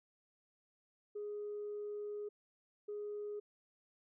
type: tone bursts at uneven times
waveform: sine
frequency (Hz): 415.3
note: G#4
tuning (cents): 0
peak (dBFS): -39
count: 2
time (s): 1.15-2.29 / 2.88-3.4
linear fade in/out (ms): 10
effects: tanh soft clip ceiling -36 dBFS